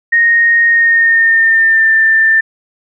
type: tone with pitch glide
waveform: sine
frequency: 1860 to 1784.2 Hz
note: A#6 to A6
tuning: -4 to +24 cents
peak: -6 dBFS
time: 0.12-2.41 s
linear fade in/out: 10 ms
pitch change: -72 cents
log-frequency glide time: 0.68-1.92 s
effects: none